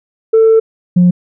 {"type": "tone pair in turn", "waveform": "sine", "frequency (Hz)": [446, 178.12], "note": ["A4", "F3"], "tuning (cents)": [23, 34], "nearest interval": "octave + major third", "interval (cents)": 1589, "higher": "first", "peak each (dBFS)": -3, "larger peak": "neither", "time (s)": [[0.33, 0.6], [0.96, 1.11]], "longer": "first", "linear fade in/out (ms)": 10, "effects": ["tanh soft clip ceiling -2 dBFS"]}